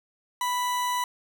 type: tone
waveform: 40% pulse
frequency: 987.8 Hz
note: B5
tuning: in tune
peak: -24 dBFS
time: 0.41-1.04 s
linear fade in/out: 2 ms
effects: none